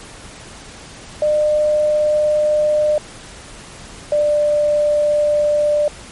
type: tone pair in turn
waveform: sine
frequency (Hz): 603 / 593.7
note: D5 / D5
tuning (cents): +46 / +19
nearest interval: unison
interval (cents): 27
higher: first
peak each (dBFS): -12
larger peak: neither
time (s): 1.22-2.98 / 4.12-5.88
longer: neither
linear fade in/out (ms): 2
effects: pink hiss -37 dBFS RMS until 6.11 s + MP3 48 kbps